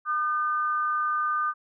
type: tone pair together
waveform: sine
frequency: 1211.4 / 1528 Hz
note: D#6 / G6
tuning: -47 / -45 cents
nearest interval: major third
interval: 402 cents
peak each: -24 / -31 dBFS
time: 0.05-1.54 s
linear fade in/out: 50 ms
effects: none